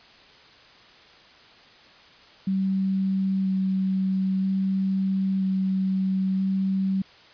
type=tone with vibrato; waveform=sine; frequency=190.9 Hz; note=G3; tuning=46 cents flat; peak=-21 dBFS; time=2.47-7.02 s; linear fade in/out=5 ms; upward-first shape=square; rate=0.51 Hz; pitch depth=8 cents each way; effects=white hiss -51 dBFS RMS until 7.33 s + resampled to 11025 Hz